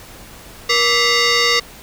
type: tone with frequency modulation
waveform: sine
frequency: 1298 Hz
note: E6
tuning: 27 cents flat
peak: -10 dBFS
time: 0.69-1.6 s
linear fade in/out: 10 ms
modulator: 822 Hz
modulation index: 5.2
effects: tanh soft clip ceiling -10 dBFS + pink hiss -39 dBFS RMS until 1.82 s

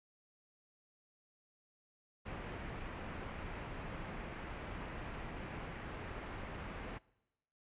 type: low-pass noise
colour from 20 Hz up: pink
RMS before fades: -45 dBFS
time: 2.25-6.99 s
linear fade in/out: 20 ms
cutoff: 2600 Hz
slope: 24 dB/octave
effects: noise-tail reverb RT60 1.0 s tail -24 dB re dry + resampled to 8000 Hz

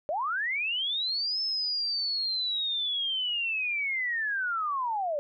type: linear two-way sweep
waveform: sine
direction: up then down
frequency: 558 to 5274 to 558 Hz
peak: -27 dBFS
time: 0.09-5.19 s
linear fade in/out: 0 ms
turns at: 1.41 s
effects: none

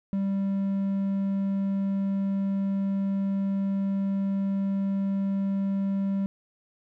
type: tone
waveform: triangle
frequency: 196 Hz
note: G3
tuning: in tune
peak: -22 dBFS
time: 0.13-6.26 s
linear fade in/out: 0 ms
effects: none

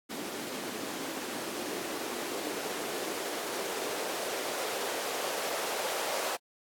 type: noise with band-pass filter sweep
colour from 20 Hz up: blue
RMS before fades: -36 dBFS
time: 0.09-6.37 s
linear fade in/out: 20 ms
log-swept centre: 270 to 560 Hz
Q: 2
effects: AAC 64 kbps

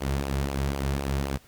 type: tone with flanger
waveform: sawtooth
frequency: 68.9 Hz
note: C#2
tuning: 10 cents flat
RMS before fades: -28 dBFS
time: 0-1.38 s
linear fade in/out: 20 ms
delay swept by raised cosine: 0.52 to 4.02 ms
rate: 3.9 Hz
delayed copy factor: -0.55
effects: pink hiss -56 dBFS RMS until 1.47 s

